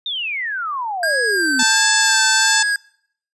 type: exponential sweep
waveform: sine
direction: down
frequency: 3729 to 237.7 Hz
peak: -21 dBFS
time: 0.06-1.63 s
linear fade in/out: 2 ms
type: tone with vibrato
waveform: square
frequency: 1600 Hz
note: G6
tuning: 35 cents sharp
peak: -17 dBFS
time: 1.03-2.76 s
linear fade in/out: 2 ms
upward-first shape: sine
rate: 1.4 Hz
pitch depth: 64 cents each way
type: harmonic tone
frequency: 880 Hz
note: A5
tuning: in tune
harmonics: 1 / 2 / 3 / 4 / 5 / 6 / 7 / 8 / 9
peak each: -22 / -28 / -27 / -22 / -22 / -25 / -25 / -23 / -23 dBFS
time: 1.59-2.63 s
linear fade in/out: 5 ms
effects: noise-tail reverb RT60 0.6 s tail -23 dB re dry + resampled to 24000 Hz